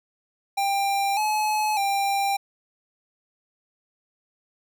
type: tone with pitch steps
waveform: square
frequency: 793 / 854 / 793 Hz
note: G5 / G#5 / G5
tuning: +20 / +48 / +20 cents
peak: -22 dBFS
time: 0.57-2.37 s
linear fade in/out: 10 ms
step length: 600 ms
effects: none